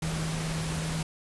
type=tone in noise; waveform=sine; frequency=160.1 Hz; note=D#3; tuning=50 cents sharp; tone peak=-30 dBFS; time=0.02-1.03 s; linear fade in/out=5 ms; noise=pink; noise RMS=-35 dBFS; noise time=0.02-1.03 s; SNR=+2 dB; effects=resampled to 24000 Hz